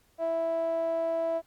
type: tone with band-pass filter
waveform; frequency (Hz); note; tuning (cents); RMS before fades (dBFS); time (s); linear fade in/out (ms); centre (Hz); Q
sawtooth; 329.6; E4; 0; -29; 0.18-1.42; 50; 660; 5.6
effects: pink hiss -66 dBFS RMS until 1.46 s + Opus 48 kbps